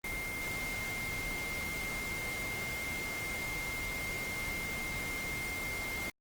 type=tone in noise; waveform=sine; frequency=2111 Hz; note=C7; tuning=15 cents sharp; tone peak=-37 dBFS; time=0.04-6.1 s; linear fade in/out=2 ms; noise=pink; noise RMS=-41 dBFS; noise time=0.04-6.1 s; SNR=+1 dB; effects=Opus 24 kbps